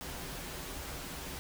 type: noise with comb filter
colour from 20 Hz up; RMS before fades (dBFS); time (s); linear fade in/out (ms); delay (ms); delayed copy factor
pink; -42; 0.01-1.39; 0; 9.3; -0.5
effects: none